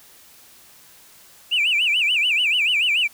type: tone with vibrato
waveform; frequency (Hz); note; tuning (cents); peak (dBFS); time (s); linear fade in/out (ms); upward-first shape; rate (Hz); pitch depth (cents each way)
sine; 2637; E7; 0; -15; 1.51-3.08; 20; sine; 6.9; 230
effects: tanh soft clip ceiling -13 dBFS + white hiss -49 dBFS RMS until 3.13 s